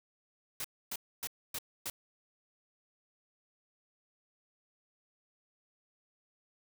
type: noise bursts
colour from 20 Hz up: white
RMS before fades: -38 dBFS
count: 5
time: 0.6-1.9 s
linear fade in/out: 2 ms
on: 44 ms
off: 270 ms
effects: none